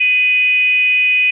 sine tone with frequency modulation, 2491 Hz, D#7, 1 cent sharp, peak -10 dBFS, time 0-1.31 s, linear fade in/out 10 ms, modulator 466 Hz, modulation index 0.34, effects none

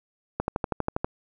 click train, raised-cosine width 1 ms, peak -11 dBFS, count 9, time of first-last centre 0.4-1.045 s, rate 12.4 Hz, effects none

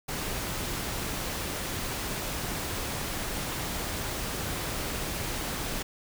pink noise, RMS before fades -33 dBFS, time 0.08-5.83 s, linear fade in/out 10 ms, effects none

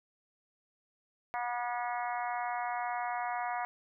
harmonic tone, 241.9 Hz, B3, 36 cents flat, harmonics 3 / 4 / 5 / 6 / 7 / 8 / 9, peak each -35 / -38 / -42 / -45 / -46 / -46 / -46 dBFS, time 1.34-3.65 s, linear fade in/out 0 ms, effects none

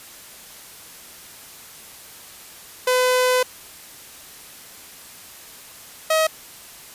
sawtooth tone pair in turn, 505 / 635 Hz, B4 / D#5, +39 / +35 cents, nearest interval major third, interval 396 cents, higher second, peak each -12 dBFS, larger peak neither, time 2.87-3.43 / 6.1-6.27 s, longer first, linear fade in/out 5 ms, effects white hiss -42 dBFS RMS until 6.94 s + resampled to 32000 Hz

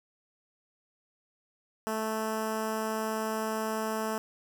10% pulse tone with notch filter, 219.3 Hz, A3, 6 cents flat, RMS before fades -32 dBFS, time 1.87-4.18 s, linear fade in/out 0 ms, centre 3600 Hz, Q 1.3, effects none

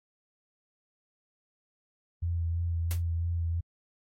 sine tone with vibrato, 84.5 Hz, E2, 43 cents sharp, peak -27 dBFS, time 2.22-3.61 s, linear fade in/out 10 ms, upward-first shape sine, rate 3 Hz, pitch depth 23 cents each way
white noise with exponential decay, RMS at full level -34 dBFS, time 2.91-3.02 s, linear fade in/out 0 ms, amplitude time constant 23 ms
effects AAC 48 kbps

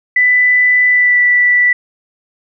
sine tone with pitch glide, 1991 to 1967 Hz, B6 to B6, +14 to -7 cents, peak -7 dBFS, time 0.16-1.73 s, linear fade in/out 5 ms, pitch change -21 cents, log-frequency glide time 0.88-1.19 s, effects none

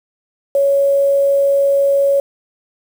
sine tone with quantisation, 557 Hz, C#5, 8 cents sharp, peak -10 dBFS, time 0.55-2.2 s, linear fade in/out 2 ms, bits 6, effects none

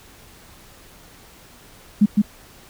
sine tone with echo, 207.7 Hz, G#3, in tune, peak -9 dBFS, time 2.01-2.06 s, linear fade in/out 10 ms, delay 160 ms, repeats 1, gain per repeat -2 dB, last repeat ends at 2.22 s, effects pink hiss -47 dBFS RMS until 2.69 s

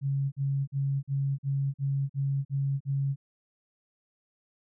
sine tone bursts, 138.1 Hz, C#3, 6 cents flat, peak -25 dBFS, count 9, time 0.01-3.16 s, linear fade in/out 50 ms, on 310 ms, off 45 ms, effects none

